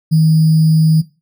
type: tone with sample-and-hold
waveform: sine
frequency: 158.4 Hz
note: D#3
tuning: 31 cents sharp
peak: -7 dBFS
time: 0.11-1.02 s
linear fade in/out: 20 ms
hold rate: 4900 Hz
effects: noise-tail reverb RT60 0.3 s tail -18 dB re dry